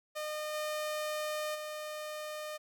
sawtooth tone with level steps, 609 Hz, D#5, 37 cents flat, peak -32 / -30 / -35 dBFS, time 0.15-2.58 s, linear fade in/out 20 ms, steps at 0.53 / 1.54 s, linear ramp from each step 20 ms, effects none

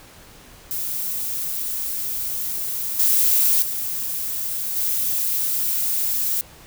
violet noise with level steps, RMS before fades -26 / -17 / -26 / -22 dBFS, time 0.71-6.41 s, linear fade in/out 0 ms, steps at 2.99 / 3.62 / 4.76 s, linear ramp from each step 5 ms, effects pink hiss -46 dBFS RMS until 6.66 s

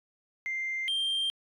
sine tone pair in turn, 2093 / 3174 Hz, C7 / G7, 0 / +21 cents, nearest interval perfect fifth, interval 721 cents, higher second, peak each -29 / -24 dBFS, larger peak second, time 0.46-0.88 / 0.88-1.3 s, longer neither, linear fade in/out 0 ms, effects tanh soft clip ceiling -26 dBFS

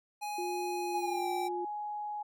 square tone with pitch glide, 833 to 777.2 Hz, G#5 to G5, +5 to -15 cents, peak -36 dBFS, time 0.21-1.49 s, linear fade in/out 20 ms, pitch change -120 cents, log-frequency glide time 0.95-1.29 s
sine tone with vibrato, 353.1 Hz, F4, 19 cents sharp, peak -35 dBFS, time 0.38-1.65 s, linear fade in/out 5 ms, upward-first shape sine, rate 1.2 Hz, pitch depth 12 cents each way
sine tone, 836 Hz, G#5, 11 cents sharp, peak -35 dBFS, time 0.94-2.23 s, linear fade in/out 10 ms
effects none

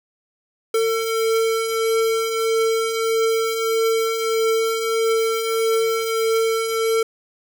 square beating tone pair, 448.5 / 450.1 Hz, A4 / A4, +33 / +39 cents, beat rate 1.6 Hz, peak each -28 / -19 dBFS, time 0.74-7.03 s, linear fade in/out 5 ms, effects none

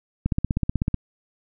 click train, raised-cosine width 5 ms, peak -9 dBFS, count 12, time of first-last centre 0.26-0.943 s, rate 16.1 Hz, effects none

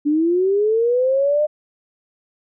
sine linear sweep, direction up, 287.2 to 611 Hz, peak -14 dBFS, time 0.05-1.47 s, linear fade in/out 20 ms, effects none

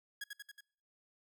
sawtooth tone with echo, 1661.2 Hz, G#6, in tune, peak -36 dBFS, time 0.21-0.24 s, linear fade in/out 5 ms, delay 92 ms, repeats 4, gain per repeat -3 dB, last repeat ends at 0.608 s, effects noise-tail reverb RT60 0.7 s tail -26 dB re dry

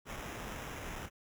pink noise with sample-and-hold, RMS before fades -43 dBFS, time 0.05-1.1 s, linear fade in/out 50 ms, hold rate 4410 Hz, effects none

